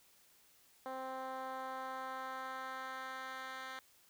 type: tone with band-pass filter sweep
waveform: 10% pulse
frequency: 261.6 Hz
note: C4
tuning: in tune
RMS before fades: -44 dBFS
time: 0.86-3.79 s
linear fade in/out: 0 ms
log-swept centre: 660 to 2200 Hz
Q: 1.1
effects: white hiss -67 dBFS RMS until 4.09 s